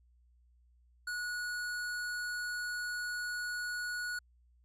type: tone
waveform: square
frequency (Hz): 1460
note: F#6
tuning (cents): -24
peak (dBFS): -36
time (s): 1.07-4.19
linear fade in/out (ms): 5
effects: added 60 Hz sine -63 dBFS peak until 4.64 s + low-pass 12000 Hz 12 dB/octave